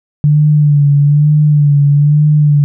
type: tone with vibrato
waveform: sine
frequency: 146.83 Hz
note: D3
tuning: in tune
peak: -5 dBFS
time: 0.24-2.64 s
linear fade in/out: 0 ms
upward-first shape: sine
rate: 1.1 Hz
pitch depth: 46 cents each way
effects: none